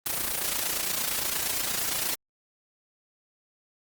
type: noise with amplitude modulation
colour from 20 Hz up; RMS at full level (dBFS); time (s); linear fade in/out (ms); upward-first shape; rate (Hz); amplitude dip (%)
white; -26; 0.06-2.15; 2; sine; 28.6; 65
effects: Opus 24 kbps